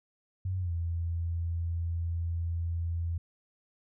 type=tone with pitch glide; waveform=sine; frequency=93 to 84.3 Hz; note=F#2 to E2; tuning=+9 to +39 cents; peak=-29 dBFS; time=0.45-3.18 s; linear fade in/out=5 ms; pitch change=-170 cents; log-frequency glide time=0.59-0.72 s; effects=none